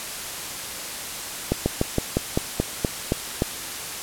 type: slowing click train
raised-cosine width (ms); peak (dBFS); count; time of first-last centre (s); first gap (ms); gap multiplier
2; -6; 10; 1.52-3.421; 140; 1.1
effects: white hiss -32 dBFS RMS until 4.02 s + low-pass 12000 Hz 12 dB/octave